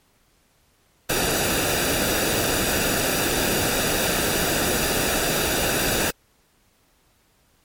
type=noise with comb filter; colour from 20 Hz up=pink; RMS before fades=-22 dBFS; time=1.09-6.11 s; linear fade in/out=10 ms; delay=0.94 ms; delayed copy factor=-0.6; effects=pink hiss -62 dBFS RMS until 7.64 s + MP3 64 kbps